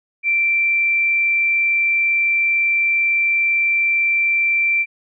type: tone with frequency modulation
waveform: sine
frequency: 2349 Hz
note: D7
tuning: in tune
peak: -14 dBFS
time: 0.23-4.86 s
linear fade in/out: 50 ms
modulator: 42.2 Hz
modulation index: 0.25
effects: none